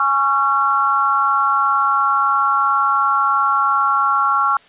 sine chord, Db major, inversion second, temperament equal with one note detuned, 830.6 / 1108.7 / 1365.8 Hz, Ab5 / Db6 / F6, 0 / 0 / -39 cents, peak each -22 / -17 / -16 dBFS, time 0-4.57 s, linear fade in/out 2 ms, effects white hiss -48 dBFS RMS until 4.68 s + resampled to 8000 Hz

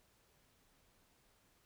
silence, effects pink hiss -72 dBFS RMS until 1.65 s

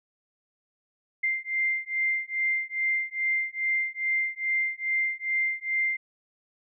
sine beating tone pair, 2093 / 2095.4 Hz, C7 / C7, 0 / +2 cents, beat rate 2.4 Hz, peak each -28 dBFS, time 1.23-5.97 s, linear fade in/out 10 ms, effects none

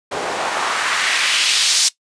white noise with band-pass filter sweep, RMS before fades -18 dBFS, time 0.11-1.89 s, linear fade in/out 10 ms, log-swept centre 510 to 5500 Hz, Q 1.3, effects noise-tail reverb RT60 0.1 s tail -18 dB re dry + resampled to 22050 Hz

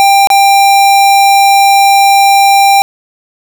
square tone with dropouts, 792 Hz, G5, 18 cents sharp, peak -4 dBFS, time 0-2.82 s, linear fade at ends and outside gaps 0 ms, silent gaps 0.272-0.302 s, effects none

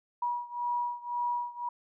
sine beating tone pair, 964 / 965.9 Hz, B5 / B5, -42 / -39 cents, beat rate 1.9 Hz, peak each -32 / -34 dBFS, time 0.22-1.69 s, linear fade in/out 5 ms, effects none

